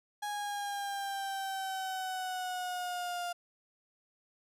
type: exponential sweep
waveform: 35% pulse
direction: down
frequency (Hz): 830.6 to 700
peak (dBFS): -33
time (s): 0.22-3.33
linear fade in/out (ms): 10
effects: resampled to 32000 Hz